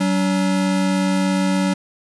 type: tone pair together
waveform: square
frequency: 188.9 / 285.9 Hz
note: F#3 / D4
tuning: +36 / -46 cents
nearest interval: perfect fifth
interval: 718 cents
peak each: -18 / -23 dBFS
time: 0-1.74 s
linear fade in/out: 10 ms
effects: resampled to 24000 Hz